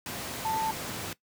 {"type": "tone in noise", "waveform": "sine", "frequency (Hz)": 884, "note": "A5", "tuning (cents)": 8, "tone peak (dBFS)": -27, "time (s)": [0.45, 0.71], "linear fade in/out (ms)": 2, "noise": "pink", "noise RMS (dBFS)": -36, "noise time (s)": [0.06, 1.13], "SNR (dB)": 6, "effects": ["noise-tail reverb RT60 0.1 s tail -18 dB re dry", "high-pass 100 Hz 12 dB/octave"]}